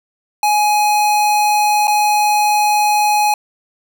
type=tone with dropouts; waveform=square; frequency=838 Hz; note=G#5; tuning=15 cents sharp; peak=-12 dBFS; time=0.43-3.34 s; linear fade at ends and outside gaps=2 ms; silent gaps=1.872-1.879 s; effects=none